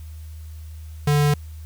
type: tone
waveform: square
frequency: 146.7 Hz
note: D3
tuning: 2 cents flat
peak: -16 dBFS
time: 1.07-1.34 s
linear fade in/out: 5 ms
effects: added 78 Hz sine -34 dBFS peak until 1.65 s + white hiss -54 dBFS RMS until 1.65 s